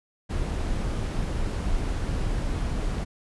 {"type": "noise", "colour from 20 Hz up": "brown", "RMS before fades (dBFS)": -27, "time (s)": [0.29, 3.05], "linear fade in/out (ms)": 20, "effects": ["resampled to 24000 Hz"]}